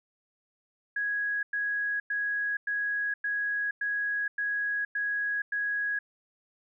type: tone bursts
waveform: sine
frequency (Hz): 1661.2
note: G#6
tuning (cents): 0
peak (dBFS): -27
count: 9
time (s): 0.96-5.99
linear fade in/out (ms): 5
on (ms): 470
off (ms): 100
effects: none